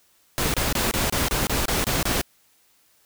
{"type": "noise bursts", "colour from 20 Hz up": "pink", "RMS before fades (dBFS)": -23, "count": 10, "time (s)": [0.38, 2.214], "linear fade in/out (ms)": 0, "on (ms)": 160, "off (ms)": 26, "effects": ["white hiss -61 dBFS RMS until 3.05 s"]}